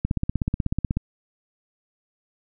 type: click train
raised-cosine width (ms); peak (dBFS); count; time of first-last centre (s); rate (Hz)
5; -10; 16; 0.05-0.97; 16.3
effects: none